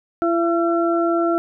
harmonic tone, 338 Hz, E4, 43 cents sharp, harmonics 1 / 2 / 4, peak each -18 / -21 / -24 dBFS, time 0.22-1.38 s, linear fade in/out 0 ms, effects none

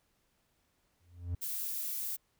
triangle tone with exponential growth, 87.3 Hz, F2, in tune, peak -28 dBFS, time 1-1.35 s, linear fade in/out 5 ms, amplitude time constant 74 ms
violet noise, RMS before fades -37 dBFS, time 1.41-2.17 s, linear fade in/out 20 ms
effects pink hiss -75 dBFS RMS until 2.39 s

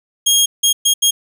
20% pulse tone bursts at uneven times, 3261 Hz, G#7, 32 cents flat, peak -5 dBFS, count 4, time 0.26-0.46 / 0.63-0.73 / 0.85-0.94 / 1.02-1.11 s, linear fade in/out 10 ms, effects none

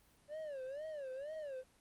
triangle tone with vibrato, 571 Hz, D5, 49 cents flat, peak -40 dBFS, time 0.28-1.64 s, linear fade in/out 50 ms, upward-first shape sine, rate 2.1 Hz, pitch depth 180 cents each way, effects pink hiss -69 dBFS RMS until 1.8 s + Opus 24 kbps

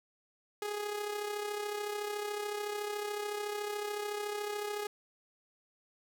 sawtooth tone with amplitude modulation, 415.3 Hz, G#4, in tune, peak -29 dBFS, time 0.62-4.87 s, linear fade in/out 2 ms, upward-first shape sine, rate 33.8 Hz, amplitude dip 50%, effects none

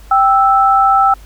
sine tone pair together, 784 / 1318.5 Hz, G5 / E6, 0 / 0 cents, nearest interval major sixth, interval 900 cents, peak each -10 dBFS, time 0.11-1.14 s, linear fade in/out 5 ms, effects added 50 Hz sine -35 dBFS peak until 1.25 s + pink hiss -45 dBFS RMS until 1.25 s

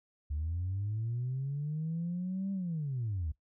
sine linear two-way sweep, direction up then down, 71.1 to 197.6 to 71.1 Hz, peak -31 dBFS, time 0.3-3.32 s, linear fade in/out 10 ms, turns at 2.52 s, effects noise-tail reverb RT60 0.1 s tail -18 dB re dry + tanh soft clip ceiling -28 dBFS

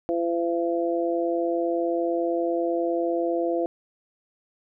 harmonic tone, 169.7 Hz, F3, 49 cents flat, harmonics 2 / 3 / 4, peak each -25 / -27 / -28 dBFS, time 0.09-3.66 s, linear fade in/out 0 ms, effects none

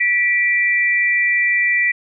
sine tone pair together, 1954.3 / 2349 Hz, B6 / D7, -19 / 0 cents, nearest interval minor third, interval 319 cents, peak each -15 / -18 dBFS, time 0-1.92 s, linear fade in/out 10 ms, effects none

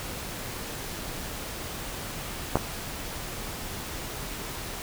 clicks, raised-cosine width 1 ms, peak -6 / -14 dBFS, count 2, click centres 2.556 / 2.57 s, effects pink hiss -36 dBFS RMS until 4.82 s

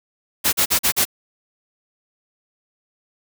white noise bursts, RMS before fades -17 dBFS, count 5, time 0.44-1.053 s, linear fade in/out 20 ms, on 89 ms, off 42 ms, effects none

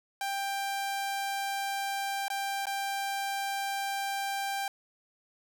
sawtooth tone with dropouts, 790 Hz, G5, 13 cents sharp, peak -27 dBFS, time 0.21-4.68 s, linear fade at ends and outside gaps 2 ms, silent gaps 2.282-2.301 / 2.656-2.668 s, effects none

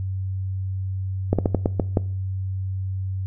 slowing click train, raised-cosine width 2 ms, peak -5 dBFS, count 7, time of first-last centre 1.33-1.972 s, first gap 57 ms, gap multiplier 1.25, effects noise-tail reverb RT60 0.5 s tail -20 dB re dry + added 95 Hz sine -24 dBFS peak until 3.26 s

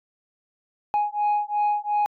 sine beating tone pair, 830.6 / 833.4 Hz, G#5 / G#5, 0 / +6 cents, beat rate 2.8 Hz, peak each -22 dBFS, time 0.94-2.06 s, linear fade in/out 0 ms, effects tanh soft clip ceiling -17 dBFS

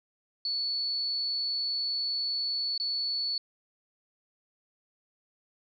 sine tone with dropouts, 4435 Hz, C#8, in tune, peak -28 dBFS, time 0.45-3.38 s, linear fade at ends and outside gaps 2 ms, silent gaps 2.778-2.799 s, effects none

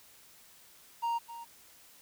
triangle tone with echo, 932.3 Hz, A#5, in tune, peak -27 dBFS, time 1.02-1.19 s, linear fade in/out 20 ms, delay 260 ms, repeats 1, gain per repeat -13 dB, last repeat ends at 1.45 s, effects white hiss -58 dBFS RMS until 2.01 s

